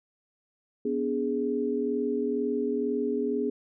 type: chord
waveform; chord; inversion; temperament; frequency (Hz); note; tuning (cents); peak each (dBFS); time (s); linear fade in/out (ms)
sine; G# diminished; first; equal with one note detuned; 246.9 / 289 / 415.3; B3 / D4 / G#4; 0 / -28 / 0; -30 / -32 / -28; 0.85-3.5; 5
effects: none